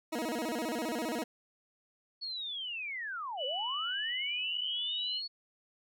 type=tone with vibrato; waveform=20% pulse; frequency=274.4 Hz; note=C#4; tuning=17 cents flat; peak=-28 dBFS; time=0.12-1.24 s; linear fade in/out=10 ms; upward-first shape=square; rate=15 Hz; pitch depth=260 cents each way
type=linear two-way sweep; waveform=sine; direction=down then up; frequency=4435 to 493.9 to 4435 Hz; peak=-36 dBFS; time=2.21-5.28 s; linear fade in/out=20 ms; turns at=3.45 s
type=tone; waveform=sine; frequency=2960 Hz; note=F#7; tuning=in tune; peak=-34 dBFS; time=3.37-5.22 s; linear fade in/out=50 ms
effects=none